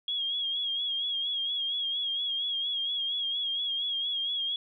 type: tone with vibrato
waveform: sine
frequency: 3292 Hz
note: G#7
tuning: 16 cents flat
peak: -28 dBFS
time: 0.08-4.56 s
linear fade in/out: 2 ms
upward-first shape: sine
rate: 4.3 Hz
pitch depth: 51 cents each way
effects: none